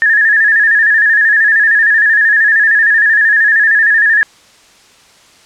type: tone with vibrato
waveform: sine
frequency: 1740 Hz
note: A6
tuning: 20 cents flat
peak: -6 dBFS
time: 0.02-4.23 s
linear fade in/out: 0 ms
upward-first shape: square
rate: 13 Hz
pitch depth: 60 cents each way
effects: white hiss -44 dBFS RMS until 5.45 s + low-pass 7000 Hz 12 dB/octave